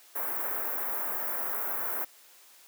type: band-stop noise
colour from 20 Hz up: white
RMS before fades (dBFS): -32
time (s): 0.15-2.05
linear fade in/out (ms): 10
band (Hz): 1600 to 14000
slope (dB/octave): 24
effects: white hiss -56 dBFS RMS until 2.67 s + high-pass 400 Hz 12 dB/octave